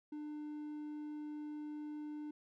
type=tone; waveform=triangle; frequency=299.6 Hz; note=D4; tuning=35 cents sharp; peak=-40 dBFS; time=0.12-2.31 s; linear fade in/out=5 ms; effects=none